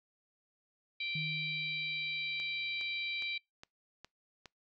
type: harmonic tone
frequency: 783 Hz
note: G5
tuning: 2 cents flat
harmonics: 3 / 4 / 5 / 6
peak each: -37 / -47 / -40 / -52 dBFS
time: 1-3.38 s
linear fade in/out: 5 ms
type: tone with exponential decay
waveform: sine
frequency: 156.3 Hz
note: D#3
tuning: 8 cents sharp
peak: -37 dBFS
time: 1.15-3.09 s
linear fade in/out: 5 ms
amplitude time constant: 420 ms
type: click train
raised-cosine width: 0.2 ms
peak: -31 dBFS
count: 6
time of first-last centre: 2.4-4.458 s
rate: 2.43 Hz
effects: noise-tail reverb RT60 0.2 s tail -26 dB re dry